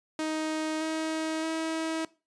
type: tone with pitch steps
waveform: sawtooth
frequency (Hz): 313.1 / 317.5 / 321.9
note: D#4 / D#4 / E4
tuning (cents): +11 / +35 / -41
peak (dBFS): -25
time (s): 0.19-2.05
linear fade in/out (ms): 2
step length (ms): 620
effects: noise-tail reverb RT60 0.3 s tail -20 dB re dry + resampled to 22050 Hz